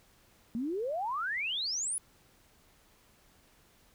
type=exponential sweep; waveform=sine; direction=up; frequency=220 to 10540 Hz; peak=-31 dBFS; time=0.55-1.98 s; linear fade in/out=0 ms; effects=pink hiss -64 dBFS RMS until 3.94 s